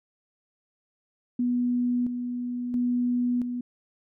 sine tone with tremolo, 244.9 Hz, B3, 14 cents flat, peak -22 dBFS, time 1.39-3.61 s, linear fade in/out 5 ms, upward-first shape square, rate 0.74 Hz, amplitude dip 50%, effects none

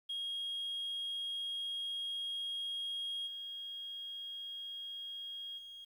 sine tone with level steps, 3268 Hz, G#7, 29 cents flat, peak -35 / -41 / -47 dBFS, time 0.09-5.85 s, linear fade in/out 10 ms, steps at 3.26 / 5.57 s, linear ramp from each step 20 ms, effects tanh soft clip ceiling -34 dBFS + 11-bit

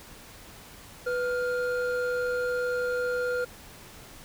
triangle tone pair together, 494.7 / 1406 Hz, B4 / F6, +3 / +11 cents, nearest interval octave + tritone, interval 1808 cents, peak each -25 / -30 dBFS, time 1.06-3.45 s, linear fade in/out 10 ms, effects pink hiss -48 dBFS RMS until 4.24 s

